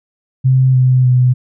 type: tone with pitch steps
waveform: sine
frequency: 130.5 / 128.18 / 125.91 Hz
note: C3 / C3 / B2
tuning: -4 / -35 / +34 cents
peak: -7 dBFS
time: 0.44-1.34 s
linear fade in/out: 20 ms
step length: 300 ms
effects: none